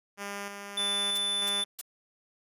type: tone with tremolo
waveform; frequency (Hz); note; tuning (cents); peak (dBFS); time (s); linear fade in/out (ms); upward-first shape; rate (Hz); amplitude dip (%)
5% pulse; 201.4; G3; +47; -24; 0.17-1.65; 50; square; 1.6; 40
type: tone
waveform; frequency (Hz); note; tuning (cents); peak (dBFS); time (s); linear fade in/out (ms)
square; 3513; A7; -3; -28; 0.77-1.64; 5
type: noise bursts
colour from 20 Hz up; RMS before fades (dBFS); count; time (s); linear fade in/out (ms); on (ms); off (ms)
blue; -35; 3; 1.15-1.814; 5; 28; 290
effects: resampled to 32000 Hz